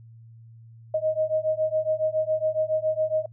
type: beating tone pair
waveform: sine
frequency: 622.3 / 629.5 Hz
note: D#5 / D#5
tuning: 0 / +20 cents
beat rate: 7.2 Hz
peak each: -25 dBFS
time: 0.94-3.26 s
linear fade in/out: 5 ms
effects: noise-tail reverb RT60 0.1 s tail -25 dB re dry + added 114 Hz sine -45 dBFS peak until 3.32 s